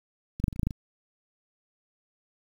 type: clicks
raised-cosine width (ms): 5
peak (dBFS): -23 / -11 / -13 / -25 / -30 / -14 / -14 / -13 / -23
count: 9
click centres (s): 0.4 / 0.441 / 0.482 / 0.528 / 0.561 / 0.595 / 0.632 / 0.67 / 0.708
effects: 8-bit